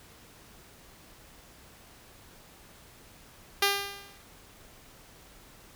5% pulse tone with exponential decay, 400 Hz, G4, 35 cents sharp, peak -9 dBFS, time 3.62-4.22 s, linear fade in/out 5 ms, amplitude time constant 130 ms, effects pink hiss -54 dBFS RMS until 5.75 s

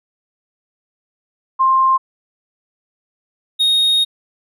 sine / triangle tone pair in turn, 1055 / 3727 Hz, C6 / A#7, +14 / -1 cents, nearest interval octave + minor seventh, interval 2185 cents, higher second, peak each -10 dBFS, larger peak neither, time 1.59-1.98 / 3.59-4.05 s, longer second, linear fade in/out 20 ms, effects none

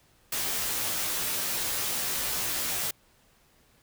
white noise with comb filter, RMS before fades -30 dBFS, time 0.32-2.91 s, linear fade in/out 5 ms, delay 15 ms, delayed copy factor -0.95, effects pink hiss -63 dBFS RMS until 3.82 s

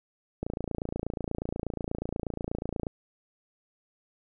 click train, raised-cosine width 2 ms, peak -18 dBFS, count 70, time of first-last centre 0.43-2.868 s, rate 28.3 Hz, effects none

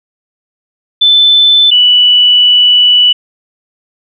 sine tone pair in turn, 3520 / 2960 Hz, A7 / F#7, 0 / 0 cents, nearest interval minor third, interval 300 cents, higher first, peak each -3 dBFS, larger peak neither, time 1.01-1.71 / 1.71-3.13 s, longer second, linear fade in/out 10 ms, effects none

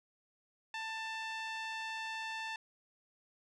5% pulse tone with low-pass filter, 888 Hz, A5, 16 cents sharp, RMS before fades -41 dBFS, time 0.74-2.56 s, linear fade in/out 2 ms, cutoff 2500 Hz, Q 0.91, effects none

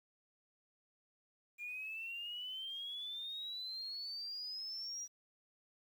triangle exponential sweep, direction up, 2400 to 5790 Hz, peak -38 dBFS, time 1.58-5.08 s, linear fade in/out 50 ms, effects tanh soft clip ceiling -40 dBFS + 11-bit

